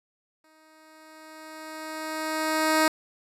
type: tone with exponential growth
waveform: 10% pulse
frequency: 313.7 Hz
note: D#4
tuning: 14 cents sharp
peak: -10 dBFS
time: 0.44-2.88 s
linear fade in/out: 2 ms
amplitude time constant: 530 ms
effects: resampled to 32000 Hz